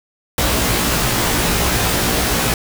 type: noise with comb filter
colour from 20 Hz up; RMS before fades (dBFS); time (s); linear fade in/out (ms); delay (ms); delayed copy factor
pink; -17; 0.38-2.54; 2; 17; +0.95
effects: none